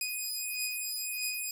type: beating tone pair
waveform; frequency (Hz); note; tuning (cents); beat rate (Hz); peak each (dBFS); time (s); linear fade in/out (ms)
10% pulse; 2489 / 2490.6; D#7 / D#7; 0 / +1; 1.6; -27; 0.01-1.51; 2
effects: none